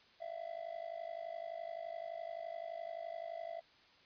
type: tone with amplitude modulation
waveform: triangle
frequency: 668 Hz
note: E5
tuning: 23 cents sharp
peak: -36 dBFS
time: 0.2-3.61 s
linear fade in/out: 20 ms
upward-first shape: sine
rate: 51.7 Hz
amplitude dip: 90%
effects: white hiss -65 dBFS RMS until 4.05 s + resampled to 11025 Hz